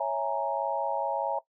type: chord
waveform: sine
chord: A# half-diminished seventh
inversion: first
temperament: equal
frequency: 554.4 / 659.3 / 830.6 / 932.3 Hz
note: C#5 / E5 / G#5 / A#5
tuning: 0 / 0 / 0 / 0 cents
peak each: -32 dBFS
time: 0-1.39 s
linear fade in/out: 5 ms
effects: noise-tail reverb RT60 0.1 s tail -17 dB re dry